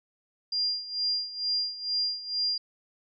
sine tone with tremolo, 4800 Hz, D8, 37 cents sharp, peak -24 dBFS, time 0.52-2.58 s, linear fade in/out 5 ms, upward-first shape sine, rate 2.2 Hz, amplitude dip 80%, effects none

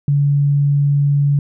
sine tone, 142.8 Hz, D3, 48 cents flat, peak -11 dBFS, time 0.08-1.39 s, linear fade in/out 2 ms, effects none

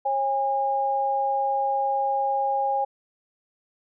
sine tone pair together, 543.9 / 815 Hz, C#5 / G#5, -33 / -33 cents, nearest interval perfect fifth, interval 700 cents, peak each -28 / -22 dBFS, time 0.05-2.85 s, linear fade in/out 10 ms, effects none

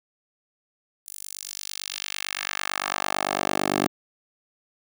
10% pulse tone with high-pass filter sweep, 48.93 Hz, G1, 2 cents flat, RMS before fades -29 dBFS, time 1.06-3.88 s, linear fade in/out 10 ms, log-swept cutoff 10000 to 310 Hz, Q 1.2, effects none

